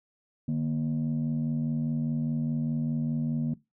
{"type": "tone pair together", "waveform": "sine", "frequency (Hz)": [151.1, 236], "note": ["D3", "A#3"], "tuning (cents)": [50, 22], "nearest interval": "minor sixth", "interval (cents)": 772, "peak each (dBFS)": -27, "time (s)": [0.48, 3.54], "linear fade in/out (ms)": 5, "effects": ["noise-tail reverb RT60 0.2 s tail -18 dB re dry", "tanh soft clip ceiling -22 dBFS"]}